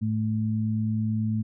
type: tone pair together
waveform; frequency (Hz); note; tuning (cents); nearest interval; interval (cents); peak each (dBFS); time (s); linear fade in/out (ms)
sine; 108.9 / 218; A2 / A3; -17 / -16; octave; 1201; -26 / -26; 0.01-1.43; 20
effects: none